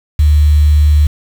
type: tone with quantisation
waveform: sine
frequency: 74.6 Hz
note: D2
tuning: 28 cents sharp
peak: -5 dBFS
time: 0.19-1.07 s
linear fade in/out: 5 ms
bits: 5
effects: none